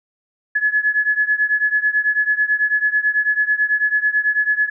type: beating tone pair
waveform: sine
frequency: 1700 / 1709.1 Hz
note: G#6 / G#6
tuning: +40 / +49 cents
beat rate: 9.1 Hz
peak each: -17 / -19 dBFS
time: 0.55-4.7 s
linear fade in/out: 10 ms
effects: none